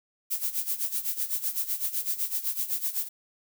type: noise with tremolo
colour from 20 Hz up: violet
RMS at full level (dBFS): -27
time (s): 0.3-3.09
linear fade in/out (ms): 20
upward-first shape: sine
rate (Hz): 7.9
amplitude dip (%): 80
effects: none